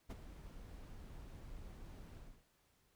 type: noise with ADSR envelope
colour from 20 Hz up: brown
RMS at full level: -41 dBFS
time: 0.09-2.45 s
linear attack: 20 ms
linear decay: 26 ms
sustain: -11 dB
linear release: 280 ms
effects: pink hiss -75 dBFS RMS until 2.95 s